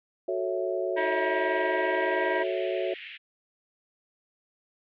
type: chord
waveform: sine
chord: F# minor seventh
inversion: none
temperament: equal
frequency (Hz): 370 / 440 / 554.4 / 659.3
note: F#4 / A4 / C#5 / E5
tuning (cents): 0 / 0 / 0 / 0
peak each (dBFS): -30 / -35 / -32 / -32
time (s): 0.28-2.94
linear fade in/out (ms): 5
type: band-pass noise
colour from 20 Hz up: white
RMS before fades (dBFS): -43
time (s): 0.96-3.18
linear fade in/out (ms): 20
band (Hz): 1800 to 3100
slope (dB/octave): 48
type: harmonic tone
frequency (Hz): 319.1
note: D#4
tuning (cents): +44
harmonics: 1 / 2 / 3 / 5 / 6 / 7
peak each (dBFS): -38 / -35 / -31 / -34 / -33 / -40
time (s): 0.96-2.44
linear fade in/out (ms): 20
effects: none